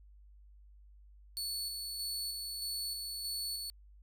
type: tone with tremolo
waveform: sawtooth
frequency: 4435 Hz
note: C#8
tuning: in tune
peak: -33 dBFS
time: 1.37-3.7 s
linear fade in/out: 0 ms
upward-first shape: square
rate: 1.6 Hz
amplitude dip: 30%
effects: added 50 Hz sine -55 dBFS peak until 4.02 s